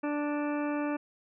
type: harmonic tone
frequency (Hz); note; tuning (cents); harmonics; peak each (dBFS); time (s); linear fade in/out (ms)
293.7; D4; 0; 1 / 2 / 3 / 4 / 5 / 6 / 8 / 9; -30 / -36 / -40 / -42 / -44 / -46 / -48 / -49; 0.03-0.97; 10
effects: none